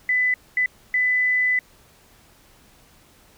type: tone bursts at uneven times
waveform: sine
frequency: 2000 Hz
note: B6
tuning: 21 cents sharp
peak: -17 dBFS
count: 3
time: 0.09-0.34 / 0.57-0.66 / 0.94-1.59 s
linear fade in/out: 2 ms
effects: pink hiss -54 dBFS RMS until 3.37 s